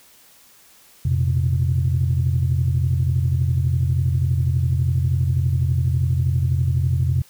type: chord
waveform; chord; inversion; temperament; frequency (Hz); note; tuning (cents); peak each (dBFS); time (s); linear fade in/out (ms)
sine; F suspended fourth; none; equal with one note detuned; 87.31 / 118.58 / 130.81; F2 / Bb2 / C3; 0 / +30 / 0; -19 / -24 / -19; 1.05-7.22; 5
effects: tanh soft clip ceiling -9 dBFS + white hiss -51 dBFS RMS until 7.29 s